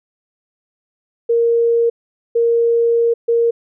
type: tone bursts at uneven times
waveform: sine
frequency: 466.2 Hz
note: A#4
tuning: in tune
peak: -11 dBFS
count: 3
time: 1.29-1.9 / 2.35-3.14 / 3.28-3.51 s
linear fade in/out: 10 ms
effects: none